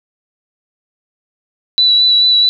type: tone with vibrato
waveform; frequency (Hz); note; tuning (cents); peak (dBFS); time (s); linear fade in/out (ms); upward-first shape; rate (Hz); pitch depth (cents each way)
sine; 3951; B7; 0; -7; 1.78-2.49; 0; sine; 4.6; 17
effects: none